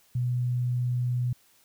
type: tone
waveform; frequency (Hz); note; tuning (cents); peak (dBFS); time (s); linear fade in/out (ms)
sine; 123.47; B2; 0; -24; 0.15-1.33; 5
effects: white hiss -62 dBFS RMS until 1.64 s